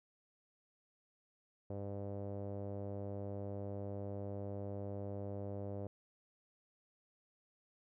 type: tone with low-pass filter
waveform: sawtooth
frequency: 100 Hz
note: G2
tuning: 35 cents sharp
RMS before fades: -43 dBFS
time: 1.7-5.87 s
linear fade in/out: 0 ms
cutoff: 560 Hz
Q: 3.3
effects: none